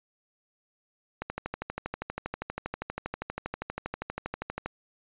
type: click train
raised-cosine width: 0.5 ms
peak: -17 dBFS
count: 44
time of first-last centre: 1.22-4.66 s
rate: 12.5 Hz
effects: resampled to 8000 Hz